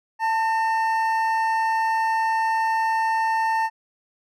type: tone pair together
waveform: triangle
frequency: 890 / 1821.6 Hz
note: A5 / A#6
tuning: +20 / -40 cents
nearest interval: octave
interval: 1240 cents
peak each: -18 / -26 dBFS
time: 0.19-3.7 s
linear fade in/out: 50 ms
effects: none